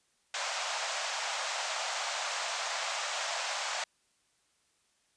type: band-pass noise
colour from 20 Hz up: pink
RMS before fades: -35 dBFS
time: 0.34-3.84 s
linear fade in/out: 2 ms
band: 600 to 7800 Hz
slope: 48 dB/octave
effects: white hiss -72 dBFS RMS until 5.16 s + resampled to 22050 Hz